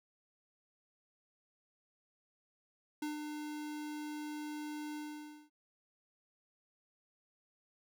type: tone with ADSR envelope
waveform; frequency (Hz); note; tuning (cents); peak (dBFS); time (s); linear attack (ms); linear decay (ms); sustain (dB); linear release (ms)
square; 300; D4; +37; -36; 3.02-5.5; 5; 140; -5; 540
effects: none